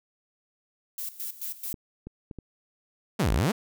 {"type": "noise with tremolo", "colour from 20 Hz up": "violet", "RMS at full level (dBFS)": -34, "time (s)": [0.98, 1.73], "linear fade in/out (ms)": 2, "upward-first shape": "square", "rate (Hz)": 4.6, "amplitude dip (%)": 80}
{"type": "clicks", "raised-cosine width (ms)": 3, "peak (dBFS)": -26, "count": 4, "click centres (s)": [1.742, 2.07, 2.312, 2.387]}
{"type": "exponential two-way sweep", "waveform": "sawtooth", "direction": "down then up", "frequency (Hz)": [246.9, 44.43, 246.9], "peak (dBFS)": -18, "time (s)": [3.19, 3.52], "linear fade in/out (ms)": 10, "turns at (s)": 3.32}
{"effects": []}